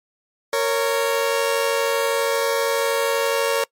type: tone pair together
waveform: sawtooth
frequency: 462 / 554.5 Hz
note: A#4 / C#5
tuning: -16 / 0 cents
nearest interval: minor third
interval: 316 cents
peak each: -17 dBFS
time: 0.53-3.64 s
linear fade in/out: 2 ms
effects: noise-tail reverb RT60 0.1 s tail -24 dB re dry + MP3 64 kbps